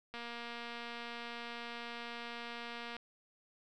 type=click train; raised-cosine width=0.3 ms; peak=-29 dBFS; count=668; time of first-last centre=0.14-2.966 s; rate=236 Hz; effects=none